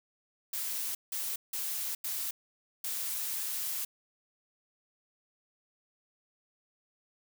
blue noise bursts at uneven times, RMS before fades -35 dBFS, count 5, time 0.53-0.95 / 1.12-1.36 / 1.53-1.95 / 2.04-2.31 / 2.84-3.85 s, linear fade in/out 5 ms, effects none

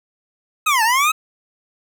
25% pulse linear two-way sweep, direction down then up, 1297 to 858 to 1297 Hz, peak -10 dBFS, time 0.66-1.12 s, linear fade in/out 10 ms, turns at 0.83 s, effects none

